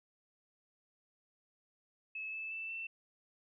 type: tone with pitch steps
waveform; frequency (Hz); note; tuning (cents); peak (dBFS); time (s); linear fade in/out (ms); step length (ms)
sine; 2596 / 2623 / 2651 / 2678; E7 / E7 / E7 / E7; -27 / -9 / +9 / +27; -39; 2.15-2.87; 5; 180
effects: none